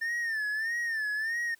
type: tone with vibrato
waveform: triangle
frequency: 1791 Hz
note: A6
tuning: 30 cents sharp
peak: -27 dBFS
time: 0.01-1.55 s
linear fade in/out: 10 ms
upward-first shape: sine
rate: 1.6 Hz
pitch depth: 100 cents each way
effects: white hiss -64 dBFS RMS until 1.59 s